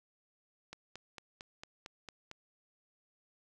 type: click train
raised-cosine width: 0.2 ms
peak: -28 dBFS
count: 8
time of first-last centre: 0.73-2.314 s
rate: 4.42 Hz
effects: none